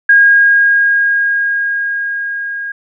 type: tone with level ramp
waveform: sine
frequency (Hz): 1630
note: G#6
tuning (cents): -33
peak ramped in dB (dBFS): -3 to -19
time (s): 0.09-2.72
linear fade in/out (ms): 5
effects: none